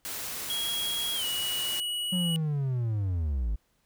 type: noise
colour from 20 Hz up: white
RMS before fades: -36 dBFS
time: 0.05-1.8 s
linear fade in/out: 0 ms
type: tone with pitch glide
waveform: square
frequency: 3300 to 2923 Hz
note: G#7 to F#7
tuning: -12 to -22 cents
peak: -30 dBFS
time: 0.5-2.36 s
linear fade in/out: 0 ms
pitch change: -210 cents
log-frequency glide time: 1.15-1.25 s
type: linear sweep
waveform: triangle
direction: down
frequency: 185 to 49 Hz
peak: -24 dBFS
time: 2.12-3.56 s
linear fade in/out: 10 ms
effects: pink hiss -71 dBFS RMS until 3.85 s